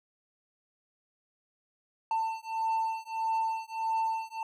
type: beating tone pair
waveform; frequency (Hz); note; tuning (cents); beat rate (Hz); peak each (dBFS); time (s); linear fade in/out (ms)
triangle; 893 / 894.6; A5 / A5; +25 / +28; 1.6; -30; 2.11-4.43; 2
effects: none